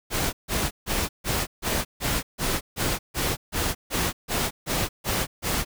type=noise bursts; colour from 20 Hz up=pink; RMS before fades=-25 dBFS; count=15; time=0.1-5.65 s; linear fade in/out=50 ms; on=230 ms; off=150 ms; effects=none